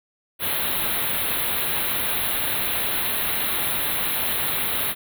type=band-stop noise; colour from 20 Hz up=white; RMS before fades=-24 dBFS; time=0.39-4.95 s; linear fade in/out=50 ms; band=4100 to 10000 Hz; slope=96 dB/octave; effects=none